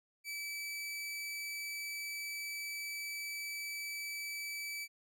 sawtooth tone, 2305 Hz, D7, 33 cents flat, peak -36 dBFS, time 0.24-4.88 s, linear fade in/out 50 ms, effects none

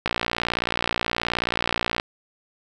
click train, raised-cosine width 0.3 ms, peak -6 dBFS, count 115, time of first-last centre 0.06-1.999 s, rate 58.8 Hz, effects 8-bit

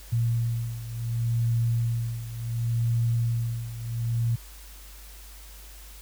sine beating tone pair, 116.54 / 117.23 Hz, A#2 / A#2, 0 / +10 cents, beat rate 0.69 Hz, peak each -25 / -29 dBFS, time 0.12-4.36 s, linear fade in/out 10 ms, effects added 50 Hz sine -44 dBFS peak until 6.01 s + white hiss -49 dBFS RMS until 6.01 s

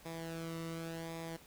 sawtooth tone with flanger, 164.7 Hz, E3, 1 cent flat, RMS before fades -43 dBFS, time 0.05-1.37 s, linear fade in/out 10 ms, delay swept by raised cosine 0.68 to 1.23 ms, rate 0.89 Hz, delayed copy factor -0.65, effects pink hiss -59 dBFS RMS until 1.46 s

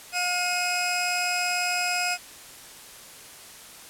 20% pulse tone pair together, 714 / 2528 Hz, F5 / D#7, +38 / +27 cents, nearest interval octave + minor seventh, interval 2189 cents, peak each -22 dBFS, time 0.12-2.18 s, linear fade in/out 50 ms, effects white hiss -45 dBFS RMS until 3.89 s + low-pass 12000 Hz 12 dB/octave

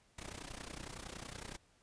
pink noise with amplitude modulation, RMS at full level -44 dBFS, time 0.18-1.57 s, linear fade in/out 5 ms, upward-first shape sine, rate 30.8 Hz, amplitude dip 85%, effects pink hiss -70 dBFS RMS until 1.82 s + resampled to 22050 Hz

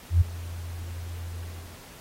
sine tone with ADSR envelope, 85.8 Hz, F2, 30 cents flat, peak -13 dBFS, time 0.1-1.81 s, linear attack 110 ms, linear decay 15 ms, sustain -20 dB, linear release 390 ms, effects pink hiss -48 dBFS RMS until 2 s + AAC 48 kbps

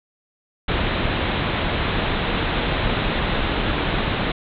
pink low-pass noise, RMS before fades -22 dBFS, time 0.68-4.32 s, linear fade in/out 5 ms, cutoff 3900 Hz, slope 96 dB/octave, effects none

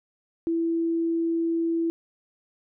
sine tone, 332 Hz, E4, 12 cents sharp, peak -22 dBFS, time 0.47-1.9 s, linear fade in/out 0 ms, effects none

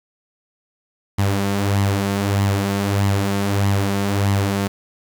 sawtooth tone with flanger, 99.6 Hz, G2, 28 cents sharp, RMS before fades -19 dBFS, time 1.18-4.68 s, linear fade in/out 10 ms, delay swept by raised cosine 0.97 to 5.67 ms, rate 1.6 Hz, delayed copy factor +0.5, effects 8-bit

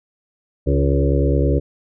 harmonic tone with a mistuned harmonic, 69.5 Hz, C#2, 5 cents sharp, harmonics 1 / 2 / 4 / 5 / 6 / 7 / 8, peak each -17 / -20 / -23 / -24 / -25 / -25 / -26 dBFS, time 0.66-1.6 s, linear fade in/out 20 ms, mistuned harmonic 7, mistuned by -15 cents, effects none

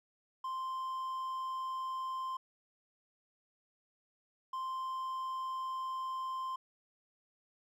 triangle tone bursts at uneven times, 1045 Hz, C6, 2 cents flat, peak -34 dBFS, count 2, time 0.44-2.37 / 4.53-6.56 s, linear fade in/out 5 ms, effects none

